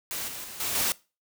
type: noise with level steps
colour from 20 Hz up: white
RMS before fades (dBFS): -33 / -38 / -41 / -30 / -26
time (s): 0.11-0.92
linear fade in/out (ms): 0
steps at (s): 0.28 / 0.44 / 0.6 / 0.75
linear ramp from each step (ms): 2
effects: noise-tail reverb RT60 0.3 s tail -21 dB re dry